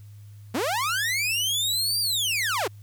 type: linear two-way sweep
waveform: sawtooth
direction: up then down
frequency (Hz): 196 to 4801 to 306.9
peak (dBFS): -20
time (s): 0.54-2.68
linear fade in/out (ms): 10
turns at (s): 2
effects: added 103 Hz sine -42 dBFS peak until 2.82 s + white hiss -62 dBFS RMS until 2.82 s